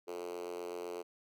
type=tone with high-pass filter; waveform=5% pulse; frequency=87.9 Hz; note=F2; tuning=12 cents sharp; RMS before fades=-42 dBFS; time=0.07-1.03 s; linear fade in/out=20 ms; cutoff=400 Hz; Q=7; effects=none

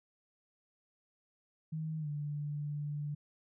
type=tone with pitch glide; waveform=sine; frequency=157.6 to 147.05 Hz; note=D#3 to D3; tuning=+23 to +3 cents; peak=-35 dBFS; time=1.72-3.15 s; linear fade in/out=10 ms; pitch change=-120 cents; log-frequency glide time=1.99-2.08 s; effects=none

